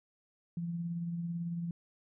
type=tone with tremolo; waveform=sine; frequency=170.3 Hz; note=F3; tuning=43 cents flat; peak=-32 dBFS; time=0.57-1.71 s; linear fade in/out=2 ms; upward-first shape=triangle; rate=18 Hz; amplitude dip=40%; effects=none